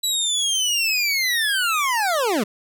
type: linear sweep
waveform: 25% pulse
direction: down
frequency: 3951 to 185 Hz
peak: -15 dBFS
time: 0.03-2.44 s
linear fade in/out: 10 ms
effects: none